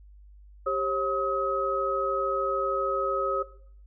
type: tone cluster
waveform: sine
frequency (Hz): 394.2 / 541 / 1272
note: G4 / C#5 / D#6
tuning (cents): +10 / -42 / +38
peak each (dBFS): -32 / -27 / -27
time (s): 0.66-3.43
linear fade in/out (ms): 10
effects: noise-tail reverb RT60 0.6 s tail -17 dB re dry + added 50 Hz sine -48 dBFS peak until 3.86 s